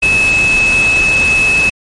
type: tone in noise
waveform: sine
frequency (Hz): 2590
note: E7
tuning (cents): -31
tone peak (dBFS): -8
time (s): 0.02-1.7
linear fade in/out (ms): 10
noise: pink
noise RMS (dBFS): -20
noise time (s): 0.02-1.7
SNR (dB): +9
effects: MP3 48 kbps